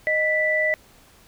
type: tone pair together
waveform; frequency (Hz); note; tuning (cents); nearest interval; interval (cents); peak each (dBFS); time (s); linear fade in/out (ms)
sine; 620.6 / 1975.5; D#5 / B6; -5 / 0; octave + minor sixth; 2005; -23 / -20; 0.07-0.74; 0
effects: pink hiss -53 dBFS RMS until 1.27 s